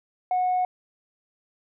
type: tone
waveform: sine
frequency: 732 Hz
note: F#5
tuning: 19 cents flat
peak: -19 dBFS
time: 0.31-0.65 s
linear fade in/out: 2 ms
effects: tanh soft clip ceiling -18 dBFS